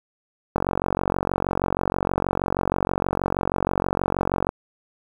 click train, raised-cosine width 1 ms, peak -7 dBFS, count 183, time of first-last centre 0.56-4.491 s, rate 46.3 Hz, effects 7-bit

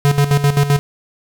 square tone with tremolo, 142.8 Hz, D3, 48 cents flat, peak -10 dBFS, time 0.05-0.79 s, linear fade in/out 0 ms, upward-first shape square, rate 7.7 Hz, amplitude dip 70%, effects none

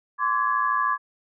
sine tone cluster, 1037 / 1150 / 1671 Hz, C6 / D6 / G#6, -16 / -37 / +10 cents, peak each -25 / -23 / -27 dBFS, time 0.18-0.98 s, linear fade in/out 50 ms, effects none

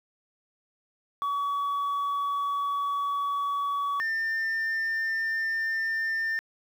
sine tone pair in turn, 1133 / 1798.5 Hz, C#6 / A6, +37 / +37 cents, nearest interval minor sixth, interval 800 cents, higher second, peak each -23 dBFS, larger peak neither, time 1.22-4 / 4-6.39 s, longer first, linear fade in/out 0 ms, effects tanh soft clip ceiling -25 dBFS + 9-bit

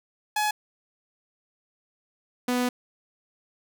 sawtooth tone pair in turn, 845 / 247.7 Hz, G#5 / B3, +30 / +5 cents, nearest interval octave + major sixth, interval 2125 cents, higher first, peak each -19 dBFS, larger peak neither, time 0.36-0.51 / 2.48-2.69 s, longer second, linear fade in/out 5 ms, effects none

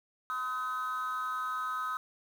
triangle tone with amplitude modulation, 1268 Hz, D#6, 32 cents sharp, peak -25 dBFS, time 0.3-1.97 s, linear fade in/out 0 ms, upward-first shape sine, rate 249 Hz, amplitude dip 90%, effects tanh soft clip ceiling -25 dBFS + 9-bit

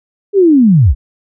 sine linear sweep, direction down, 415.3 to 46.48 Hz, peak -4 dBFS, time 0.33-0.95 s, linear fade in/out 50 ms, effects none

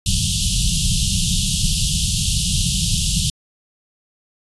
pink band-stop noise, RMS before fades -18 dBFS, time 0.06-3.3 s, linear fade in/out 2 ms, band 200 to 2800 Hz, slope 96 dB/octave, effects resampled to 24000 Hz

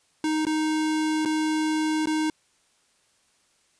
square tone with dropouts, 311.1 Hz, D#4, in tune, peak -23 dBFS, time 0.24-2.3 s, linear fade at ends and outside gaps 2 ms, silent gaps 0.452-0.467 / 1.251-1.257 / 2.058-2.071 s, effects white hiss -65 dBFS RMS until 3.79 s + resampled to 22050 Hz

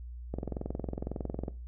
click train, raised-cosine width 2 ms, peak -21 dBFS, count 26, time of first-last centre 0.34-1.482 s, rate 21.9 Hz, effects noise-tail reverb RT60 0.3 s tail -18 dB re dry + added 60 Hz sine -40 dBFS peak until 1.67 s

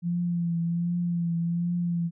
sine tone with vibrato, 171.4 Hz, F3, 32 cents flat, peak -24 dBFS, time 0.02-2.11 s, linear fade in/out 50 ms, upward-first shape triangle, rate 1.3 Hz, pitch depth 39 cents each way, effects none

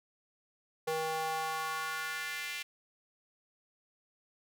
square tone with high-pass filter sweep, 158.9 Hz, D#3, 37 cents sharp, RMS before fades -36 dBFS, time 0.87-2.63 s, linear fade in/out 10 ms, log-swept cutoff 530 to 2400 Hz, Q 2.4, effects none

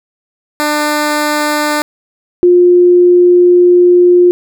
10% pulse / sine tone pair in turn, 298.9 / 354.9 Hz, D4 / F4, +31 / +28 cents, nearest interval minor third, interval 297 cents, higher second, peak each -3 dBFS, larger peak neither, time 0.6-1.82 / 2.43-4.31 s, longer second, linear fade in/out 0 ms, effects none

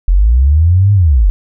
sine linear two-way sweep, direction up then down, 41.2 to 103.83 to 41.2 Hz, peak -5 dBFS, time 0.08-1.3 s, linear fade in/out 0 ms, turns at 0.93 s, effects none

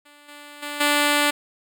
5% pulse tone with level steps, 292.3 Hz, D4, 8 cents flat, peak -37 / -29 / -18 / -6 dBFS, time 0.05-1.31 s, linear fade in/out 10 ms, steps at 0.28 / 0.62 / 0.8 s, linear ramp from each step 10 ms, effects none

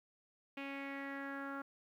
sawtooth tone with low-pass filter sweep, 276.6 Hz, C#4, 4 cents flat, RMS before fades -44 dBFS, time 0.57-1.62 s, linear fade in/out 5 ms, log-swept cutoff 2600 to 1400 Hz, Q 4.7, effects 12-bit

